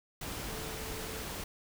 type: tone in noise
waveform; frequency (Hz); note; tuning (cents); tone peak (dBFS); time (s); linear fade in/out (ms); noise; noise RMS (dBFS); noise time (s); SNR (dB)
sine; 440; A4; 0; -46; 0.48-1.23; 5; pink; -40; 0.21-1.44; -9
effects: none